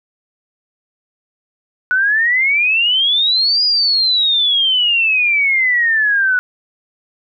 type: exponential two-way sweep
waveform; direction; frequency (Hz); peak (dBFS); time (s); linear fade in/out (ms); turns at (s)
sine; up then down; 1468 to 4948 to 1468; -11; 1.91-6.39; 0; 3.64
effects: none